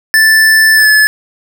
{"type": "tone with pitch glide", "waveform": "square", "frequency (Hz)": [1760, 1724.8], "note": ["A6", "A6"], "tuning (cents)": [0, -35], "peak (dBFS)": -5, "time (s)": [0.14, 1.07], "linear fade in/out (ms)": 0, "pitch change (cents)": -35, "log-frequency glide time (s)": [0.74, 0.88], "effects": []}